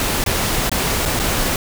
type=noise with dropouts; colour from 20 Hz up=pink; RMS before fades=-19 dBFS; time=0-1.56 s; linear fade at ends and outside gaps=1 ms; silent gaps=0.24-0.262 / 0.695-0.716 / 1.054-1.058 / 1.192-1.197 s; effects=none